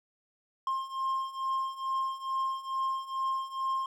triangle beating tone pair, 1061 / 1063.3 Hz, C6 / C6, +24 / +28 cents, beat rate 2.3 Hz, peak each -33 / -30 dBFS, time 0.67-3.86 s, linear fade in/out 2 ms, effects none

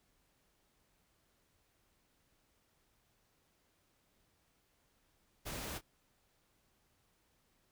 pink noise with echo, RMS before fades -43 dBFS, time 5.45-5.79 s, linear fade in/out 20 ms, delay 25 ms, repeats 1, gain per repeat -12 dB, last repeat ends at 5.815 s, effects pink hiss -75 dBFS RMS until 7.71 s

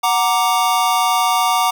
square chord, Gb augmented, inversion none, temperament equal, 740 / 932.3 / 1174.7 Hz, Gb5 / Bb5 / D6, 0 / 0 / 0 cents, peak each -19 dBFS, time 0.03-1.71 s, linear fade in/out 10 ms, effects none

